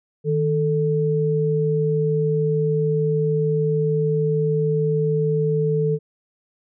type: tone pair together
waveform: sine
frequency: 155.56 / 440 Hz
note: D#3 / A4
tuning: 0 / 0 cents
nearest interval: octave + tritone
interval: 1800 cents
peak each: -20 dBFS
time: 0.24-5.99 s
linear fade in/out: 50 ms
effects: none